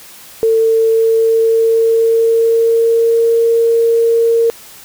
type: tone with pitch glide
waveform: sine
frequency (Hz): 449.1 to 460.7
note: A4 to A#4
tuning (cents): +35 to -20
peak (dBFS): -8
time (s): 0.43-4.5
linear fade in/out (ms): 0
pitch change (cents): +45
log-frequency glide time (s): 0.84-3.33
effects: white hiss -37 dBFS RMS until 4.84 s